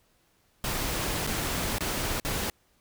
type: noise with dropouts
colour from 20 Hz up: pink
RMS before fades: -30 dBFS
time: 0.64-2.5 s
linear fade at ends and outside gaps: 1 ms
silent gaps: 1.267-1.273 / 1.784-1.807 / 2.2-2.249 s
effects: pink hiss -67 dBFS RMS until 2.8 s